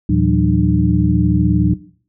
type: tone cluster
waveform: sine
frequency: 79.6 / 116.1 / 169.7 / 189.4 / 301.4 Hz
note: D#2 / A#2 / F3 / F#3 / D4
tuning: +40 / -7 / -49 / +41 / +45 cents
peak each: -18 dBFS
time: 0.09-1.74 s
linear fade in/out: 5 ms
effects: noise-tail reverb RT60 0.5 s tail -17 dB re dry